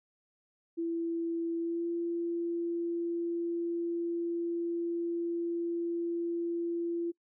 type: tone with pitch glide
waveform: sine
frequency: 334.2 to 340.4 Hz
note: E4 to F4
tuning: +24 to -44 cents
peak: -30 dBFS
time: 0.77-7.12 s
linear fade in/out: 20 ms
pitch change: +32 cents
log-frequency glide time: 1.58-1.87 s
effects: noise-tail reverb RT60 0.1 s tail -24 dB re dry